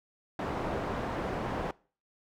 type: low-pass noise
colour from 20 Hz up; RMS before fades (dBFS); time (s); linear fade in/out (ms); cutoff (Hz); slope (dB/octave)
white; -34; 0.39-1.71; 2; 790; 12
effects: noise-tail reverb RT60 0.4 s tail -22 dB re dry